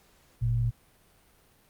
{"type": "tone pair together", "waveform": "sine", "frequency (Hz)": [49, 116.54], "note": ["G1", "A#2"], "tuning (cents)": [0, 0], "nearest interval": "octave + minor third", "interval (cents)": 1500, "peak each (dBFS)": [-31, -24], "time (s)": [0.41, 0.71], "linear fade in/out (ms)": 20, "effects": ["pink hiss -62 dBFS RMS until 1.69 s", "Opus 48 kbps"]}